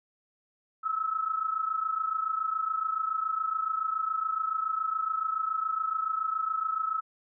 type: tone pair together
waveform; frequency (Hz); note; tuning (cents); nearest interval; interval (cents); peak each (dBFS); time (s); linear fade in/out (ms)
sine; 1291.4 / 1318.5; E6 / E6; -36 / 0; unison; 36; -29 / -32; 0.83-7.01; 20
effects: none